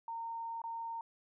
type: tone with dropouts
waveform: sine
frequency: 918 Hz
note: A#5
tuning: 27 cents flat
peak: -38 dBFS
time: 0.08-1.01 s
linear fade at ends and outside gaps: 2 ms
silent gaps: 0.618-0.639 s
effects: none